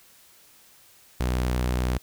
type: tone with vibrato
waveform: sawtooth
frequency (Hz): 62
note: B1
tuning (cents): +7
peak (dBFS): -19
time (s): 1.2-1.98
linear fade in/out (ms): 5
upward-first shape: sine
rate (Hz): 8.6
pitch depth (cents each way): 9
effects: white hiss -55 dBFS RMS until 2.02 s